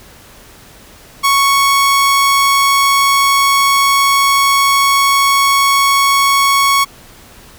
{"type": "tone", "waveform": "sawtooth", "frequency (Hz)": 1108.7, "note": "C#6", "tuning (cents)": 0, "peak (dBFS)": -5, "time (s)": [1.23, 6.85], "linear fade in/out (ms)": 20, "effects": ["pink hiss -40 dBFS RMS until 7.58 s"]}